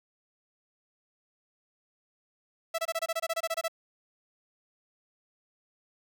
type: tone bursts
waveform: sawtooth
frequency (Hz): 659.3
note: E5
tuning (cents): 0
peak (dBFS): -24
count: 14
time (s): 2.74-3.682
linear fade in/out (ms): 10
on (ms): 45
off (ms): 24
effects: 11-bit